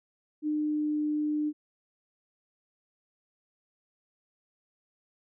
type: tone with pitch glide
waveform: sine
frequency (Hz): 302.5 to 300.6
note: D#4 to D4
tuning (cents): -49 to +40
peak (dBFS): -26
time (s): 0.42-1.53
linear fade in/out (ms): 50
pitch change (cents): -11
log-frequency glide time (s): 0.52-0.98
effects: none